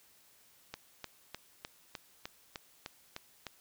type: click train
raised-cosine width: 0.2 ms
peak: -23 dBFS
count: 10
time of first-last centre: 0.74-3.467 s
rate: 3.3 Hz
effects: white hiss -64 dBFS RMS until 3.6 s